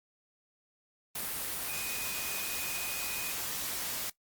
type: tone in noise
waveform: sine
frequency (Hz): 2489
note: D#7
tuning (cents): 0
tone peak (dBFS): -41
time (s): 1.68-3.32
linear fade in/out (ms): 5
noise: white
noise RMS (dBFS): -36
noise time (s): 1.15-4.1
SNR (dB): -8
effects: noise-tail reverb RT60 0.1 s tail -19 dB re dry + Opus 32 kbps